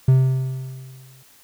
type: tone with exponential decay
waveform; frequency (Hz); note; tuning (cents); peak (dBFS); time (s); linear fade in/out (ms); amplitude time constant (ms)
triangle; 130.81; C3; 0; -7; 0.08-1.23; 5; 250
effects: white hiss -52 dBFS RMS until 1.43 s